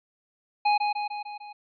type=tone with echo; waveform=square; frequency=830.6 Hz; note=G#5; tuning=in tune; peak=-20 dBFS; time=0.65-0.78 s; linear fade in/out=10 ms; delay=150 ms; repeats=5; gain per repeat=-4 dB; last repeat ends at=1.53 s; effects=resampled to 11025 Hz